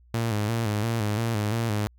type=tone with vibrato; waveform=sawtooth; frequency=110 Hz; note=A2; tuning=in tune; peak=-20 dBFS; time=0.14-1.87 s; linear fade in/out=0 ms; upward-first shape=square; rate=2.9 Hz; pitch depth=82 cents each way; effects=added 60 Hz sine -53 dBFS peak until 1.98 s